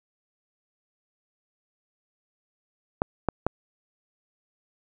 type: clicks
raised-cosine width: 1 ms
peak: -8 dBFS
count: 3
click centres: 3.019 / 3.287 / 3.466 s
effects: none